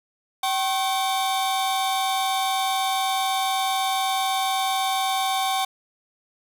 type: tone cluster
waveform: 45% pulse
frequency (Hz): 768 / 1086 / 3596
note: G5 / C#6 / A7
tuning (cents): -36 / -36 / +37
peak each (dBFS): -23 / -29 / -30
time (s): 0.43-5.65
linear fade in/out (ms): 5
effects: none